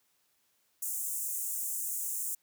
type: high-pass noise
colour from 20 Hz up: pink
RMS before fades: -35 dBFS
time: 0.82-2.35 s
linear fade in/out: 5 ms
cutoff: 7000 Hz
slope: 48 dB/octave
effects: white hiss -73 dBFS RMS until 2.42 s + high-pass 60 Hz 12 dB/octave